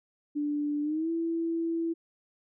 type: tone with pitch glide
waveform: sine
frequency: 293.7 to 331.6 Hz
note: D4 to E4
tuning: 0 to +10 cents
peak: -27 dBFS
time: 0.35-1.94 s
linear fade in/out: 20 ms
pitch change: +210 cents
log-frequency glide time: 0.82-1.1 s
effects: none